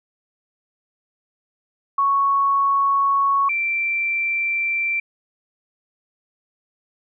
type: tone pair in turn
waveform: sine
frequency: 1108.7 / 2349 Hz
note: C#6 / D7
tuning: 0 / 0 cents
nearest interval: octave + minor second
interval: 1300 cents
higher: second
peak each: -15 / -19 dBFS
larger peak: first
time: 1.98-3.49 / 3.49-5 s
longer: neither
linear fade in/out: 5 ms
effects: none